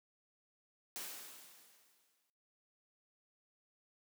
white noise with exponential decay, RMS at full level -43 dBFS, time 0.96-2.3 s, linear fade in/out 0 ms, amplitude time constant 290 ms, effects noise-tail reverb RT60 0.6 s tail -20 dB re dry + high-pass 200 Hz 12 dB/octave

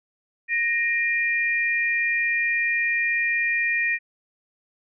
sine tone pair together, 1864.6 / 2401 Hz, A#6 / D7, 0 / +38 cents, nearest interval major third, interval 438 cents, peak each -22 / -24 dBFS, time 0.48-3.99 s, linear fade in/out 50 ms, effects none

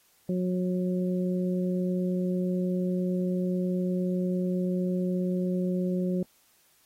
harmonic tone, 181.8 Hz, F#3, 30 cents flat, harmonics 1 / 2 / 3, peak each -26 / -32 / -36 dBFS, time 0.29-6.23 s, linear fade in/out 2 ms, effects white hiss -64 dBFS RMS until 6.85 s + AAC 48 kbps

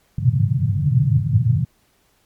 pink band-pass noise, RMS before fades -17 dBFS, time 0.18-1.65 s, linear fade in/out 5 ms, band 100 to 150 Hz, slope 48 dB/octave, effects pink hiss -61 dBFS RMS until 2.25 s + MP3 96 kbps

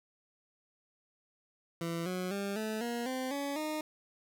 20% pulse tone with pitch steps, 167.7 / 182.88 / 199.43 / 217.5 / 237.2 / 258.6 / 282 / 307.6 Hz, E3 / F#3 / G3 / A3 / A#3 / C4 / C#4 / D#4, +30 / -20 / +30 / -20 / +30 / -20 / +30 / -20 cents, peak -29 dBFS, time 1.81-3.81 s, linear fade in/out 2 ms, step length 250 ms, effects none

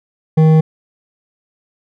sine tone with hard clipping, 157.8 Hz, D#3, 25 cents sharp, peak -8 dBFS, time 0.37-0.61 s, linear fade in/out 10 ms, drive 9 dB, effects none

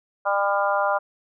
harmonic tone, 200 Hz, G3, 35 cents sharp, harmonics 3 / 4 / 5 / 6 / 7, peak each -24 / -25 / -26 / -27 / -27 dBFS, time 0.25-0.99 s, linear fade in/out 20 ms, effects none

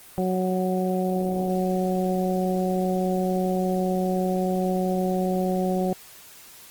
harmonic tone, 185 Hz, F#3, in tune, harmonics 1 / 2 / 3 / 4, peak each -24 / -27 / -29 / -30 dBFS, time 0.18-5.93 s, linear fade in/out 0 ms, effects white hiss -47 dBFS RMS until 6.7 s + Opus 24 kbps

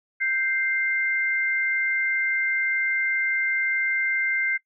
sine tone pair together, 1568 / 2093 Hz, G6 / C7, 0 / 0 cents, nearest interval perfect fourth, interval 500 cents, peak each -26 / -23 dBFS, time 0.2-4.58 s, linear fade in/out 20 ms, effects noise-tail reverb RT60 0.1 s tail -21 dB re dry

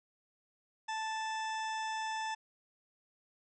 harmonic tone, 879 Hz, A5, 2 cents flat, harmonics 1 / 2 / 3 / 4 / 6 / 7 / 8 / 9, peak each -36 / -42 / -48 / -48 / -50 / -54 / -58 / -57 dBFS, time 0.88-2.35 s, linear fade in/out 10 ms, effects none

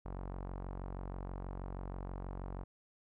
sawtooth tone with low-pass filter, 46.25 Hz, F#1, in tune, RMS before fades -43 dBFS, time 0.05-2.64 s, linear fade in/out 10 ms, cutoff 1000 Hz, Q 1.6, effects none

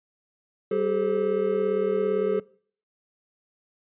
triangle tone cluster, 193.9 / 392.2 / 429.9 / 524 Hz, G3 / G4 / A4 / C5, -19 / +1 / -40 / +2 cents, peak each -31 / -26 / -22 / -30 dBFS, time 0.71-2.4 s, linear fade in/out 5 ms, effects noise-tail reverb RT60 0.5 s tail -21 dB re dry + resampled to 8000 Hz

